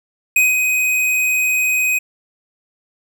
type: tone with ADSR envelope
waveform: square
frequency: 2509 Hz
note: D#7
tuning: 14 cents sharp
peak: -10 dBFS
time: 0.36-1.99 s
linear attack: 4 ms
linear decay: 180 ms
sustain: -5 dB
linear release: 11 ms
effects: none